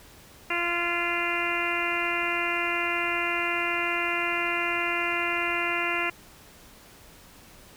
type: harmonic tone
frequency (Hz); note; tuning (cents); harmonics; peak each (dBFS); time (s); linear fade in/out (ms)
345.4; F4; -19; 1 / 2 / 3 / 4 / 5 / 6 / 7 / 8; -34 / -35 / -34 / -33 / -35 / -31 / -32 / -32; 0.5-6.1; 5
effects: pink hiss -51 dBFS RMS until 7.76 s